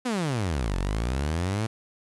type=exponential two-way sweep; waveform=sawtooth; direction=down then up; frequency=261.6 to 43.65 to 114.9 Hz; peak=-21 dBFS; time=0.05-1.67 s; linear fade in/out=10 ms; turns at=0.76 s; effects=resampled to 24000 Hz + 8-bit